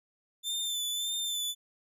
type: tone with vibrato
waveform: sawtooth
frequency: 3543 Hz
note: A7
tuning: 11 cents sharp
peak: -28 dBFS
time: 0.43-1.55 s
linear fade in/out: 50 ms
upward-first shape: sine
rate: 1.7 Hz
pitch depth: 34 cents each way
effects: none